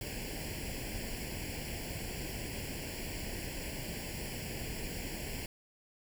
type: noise with comb filter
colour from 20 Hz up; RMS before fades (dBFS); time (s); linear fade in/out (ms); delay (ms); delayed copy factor
pink; -40; 0.01-5.46; 2; 0.4; +0.9
effects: none